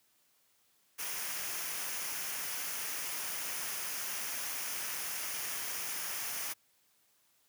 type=noise with comb filter; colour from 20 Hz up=white; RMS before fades=-38 dBFS; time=0.98-6.54 s; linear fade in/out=20 ms; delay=0.25 ms; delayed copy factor=-0.5; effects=white hiss -71 dBFS RMS until 7.48 s + high-pass 80 Hz 12 dB/octave